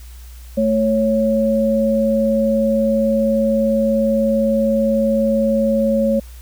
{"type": "tone pair together", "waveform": "sine", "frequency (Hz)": [220, 552.1], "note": ["A3", "C#5"], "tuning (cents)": [0, -7], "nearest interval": "octave + major third", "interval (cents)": 1593, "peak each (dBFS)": -16, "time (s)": [0.57, 6.2], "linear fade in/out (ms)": 10, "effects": ["added 60 Hz sine -34 dBFS peak until 6.41 s", "white hiss -47 dBFS RMS until 6.41 s"]}